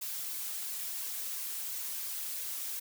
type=noise with flanger; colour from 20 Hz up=blue; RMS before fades=-38 dBFS; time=0.01-2.8 s; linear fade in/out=10 ms; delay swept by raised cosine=1.8 to 7 ms; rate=2.9 Hz; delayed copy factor=+0.85; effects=none